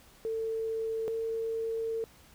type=tone pair in turn; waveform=sine; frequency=447.4 / 451.6 Hz; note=A4 / A4; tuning=+29 / +45 cents; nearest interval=unison; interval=16 cents; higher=second; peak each=-30 / -30 dBFS; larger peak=neither; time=0.25-1.08 / 1.08-2.04 s; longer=second; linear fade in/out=0 ms; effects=added 60 Hz sine -65 dBFS peak until 2.34 s + pink hiss -58 dBFS RMS until 2.34 s